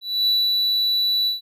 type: tone with ADSR envelope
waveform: triangle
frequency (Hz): 3951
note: B7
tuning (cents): 0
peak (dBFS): -14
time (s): 0.01-1.41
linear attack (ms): 260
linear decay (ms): 220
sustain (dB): -2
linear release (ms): 140
effects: none